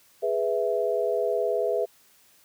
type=chord; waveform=sine; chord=E major; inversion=first; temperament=equal; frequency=415.3 / 493.9 / 659.3 Hz; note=G#4 / B4 / E5; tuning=0 / 0 / 0 cents; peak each=-27 dBFS; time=0.22-1.86 s; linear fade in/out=20 ms; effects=white hiss -59 dBFS RMS until 2.44 s + high-pass 60 Hz 12 dB/octave